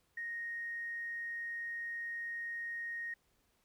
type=tone with tanh clipping; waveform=triangle; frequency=1864.7 Hz; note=A#6; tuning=in tune; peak=-38 dBFS; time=0.17-3.14 s; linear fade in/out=5 ms; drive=3 dB; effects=pink hiss -75 dBFS RMS until 3.64 s